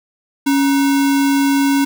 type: tone with sample-and-hold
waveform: sine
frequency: 277.6 Hz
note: C#4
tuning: 3 cents sharp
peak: -11 dBFS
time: 0.46-1.85 s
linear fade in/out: 10 ms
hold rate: 1225 Hz
effects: none